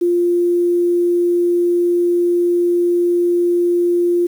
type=tone with quantisation; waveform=sine; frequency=349.2 Hz; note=F4; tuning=in tune; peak=-12 dBFS; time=0.01-4.27 s; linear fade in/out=10 ms; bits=7; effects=none